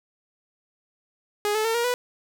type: tone with pitch steps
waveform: sawtooth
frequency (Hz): 415.3 / 433.4 / 452.4 / 472.1 / 492.7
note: G#4 / A4 / A4 / A#4 / B4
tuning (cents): 0 / -26 / +48 / +22 / -4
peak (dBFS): -18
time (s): 1.45-1.94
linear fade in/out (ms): 0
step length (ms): 98
effects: none